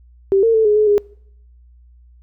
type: tone with pitch steps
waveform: sine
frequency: 390.2 / 455.3 / 442.1 / 418.7 / 426.4 / 411.5 Hz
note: G4 / A#4 / A4 / G#4 / G#4 / G#4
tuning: -8 / -41 / +8 / +14 / +46 / -16 cents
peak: -10 dBFS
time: 0.32-0.98 s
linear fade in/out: 0 ms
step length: 110 ms
effects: noise-tail reverb RT60 0.7 s tail -26 dB re dry + added 60 Hz sine -44 dBFS peak until 2.22 s